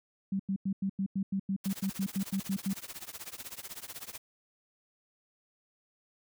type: tone bursts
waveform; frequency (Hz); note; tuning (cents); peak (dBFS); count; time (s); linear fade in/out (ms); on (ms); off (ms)
sine; 194.1; G3; -17; -28; 15; 0.32-2.733; 5; 75; 92
type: noise with tremolo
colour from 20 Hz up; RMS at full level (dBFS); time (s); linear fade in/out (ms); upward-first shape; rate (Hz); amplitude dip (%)
white; -40; 1.64-4.18; 5; triangle; 16; 100
effects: none